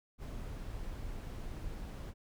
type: noise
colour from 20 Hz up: brown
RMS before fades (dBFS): -42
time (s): 0.18-2.14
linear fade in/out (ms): 50
effects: none